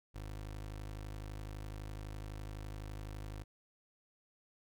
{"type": "tone", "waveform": "25% pulse", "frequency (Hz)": 51.91, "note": "G#1", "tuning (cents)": 0, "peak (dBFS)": -39, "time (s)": [0.14, 3.44], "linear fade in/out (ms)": 20, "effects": []}